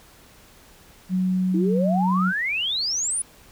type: tone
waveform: sine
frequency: 185 Hz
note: F#3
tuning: in tune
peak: -19 dBFS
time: 1.09-2.33 s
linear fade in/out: 50 ms
type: exponential sweep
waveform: sine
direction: up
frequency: 305.3 to 10140 Hz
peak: -22 dBFS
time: 1.54-3.22 s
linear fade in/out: 5 ms
effects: pink hiss -51 dBFS RMS until 3.51 s